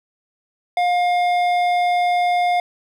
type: tone with hard clipping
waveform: sine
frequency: 710 Hz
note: F5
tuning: 28 cents sharp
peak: -17 dBFS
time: 0.77-2.6 s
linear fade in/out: 2 ms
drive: 10 dB
effects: none